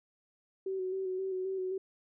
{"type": "tone with vibrato", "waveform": "sine", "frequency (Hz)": 377.1, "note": "F#4", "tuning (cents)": 33, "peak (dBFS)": -32, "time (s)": [0.66, 1.78], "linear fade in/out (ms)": 5, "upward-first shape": "square", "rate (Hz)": 3.8, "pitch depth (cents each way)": 25, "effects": []}